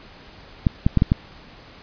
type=clicks; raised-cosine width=5 ms; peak=-3 dBFS; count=5; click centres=0.668 / 0.865 / 0.973 / 1.021 / 1.119 s; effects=pink hiss -45 dBFS RMS until 1.82 s + resampled to 11025 Hz